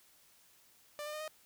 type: tone with pitch steps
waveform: sawtooth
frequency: 592 / 601.7 / 611.5 / 621.4 Hz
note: D5 / D5 / D#5 / D#5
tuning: +14 / +42 / -30 / -2 cents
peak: -36 dBFS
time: 0.99-1.278 s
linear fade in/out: 0 ms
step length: 72 ms
effects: white hiss -65 dBFS RMS until 1.45 s